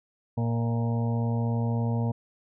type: harmonic tone with a mistuned harmonic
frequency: 116.54 Hz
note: A#2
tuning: in tune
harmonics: 1 / 2 / 4 / 5 / 6 / 7 / 8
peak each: -25 / -30 / -37 / -41 / -42 / -42 / -42 dBFS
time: 0.37-2.12 s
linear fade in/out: 10 ms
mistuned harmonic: 6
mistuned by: -32 cents
effects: none